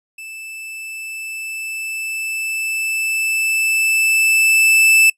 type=tone with level ramp; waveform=45% pulse; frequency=2637 Hz; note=E7; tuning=in tune; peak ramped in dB=-31 to -8 dBFS; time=0.18-5.1 s; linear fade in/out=5 ms; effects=noise-tail reverb RT60 0.1 s tail -23 dB re dry + resampled to 32000 Hz